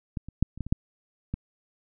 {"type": "clicks", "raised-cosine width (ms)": 5, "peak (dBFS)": [-18, -27, -8, -28, -18, -24, -9, -17], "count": 8, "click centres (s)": [0.172, 0.286, 0.426, 0.576, 0.607, 0.666, 0.725, 1.34], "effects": []}